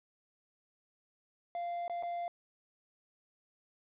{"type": "tone with dropouts", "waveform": "triangle", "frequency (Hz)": 694, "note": "F5", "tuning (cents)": -11, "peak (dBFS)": -33, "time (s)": [1.55, 2.28], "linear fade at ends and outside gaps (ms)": 1, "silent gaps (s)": [[1.88, 1.897], [2.026, 2.033]], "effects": ["resampled to 8000 Hz", "12-bit"]}